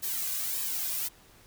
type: noise with flanger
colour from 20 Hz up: blue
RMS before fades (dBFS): -32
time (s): 0.02-1.09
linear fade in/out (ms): 20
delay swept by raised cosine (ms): 1.4 to 2.28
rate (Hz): 1.7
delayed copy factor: -0.95
effects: pink hiss -57 dBFS RMS until 1.46 s